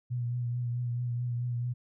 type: tone with vibrato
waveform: sine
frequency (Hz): 121.3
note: B2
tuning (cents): -31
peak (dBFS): -29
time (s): 0.1-1.74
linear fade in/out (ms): 20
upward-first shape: triangle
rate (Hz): 4.6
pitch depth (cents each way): 35
effects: none